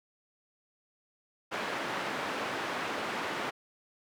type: band-pass noise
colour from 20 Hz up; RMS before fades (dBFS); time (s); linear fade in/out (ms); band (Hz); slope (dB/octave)
white; -35; 1.51-3.51; 20; 200 to 1700; 12
effects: none